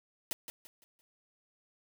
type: noise with echo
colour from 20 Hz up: white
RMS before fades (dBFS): -35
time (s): 0.31-0.33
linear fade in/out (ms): 0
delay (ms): 170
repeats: 4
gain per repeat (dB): -9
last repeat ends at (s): 1.01
effects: none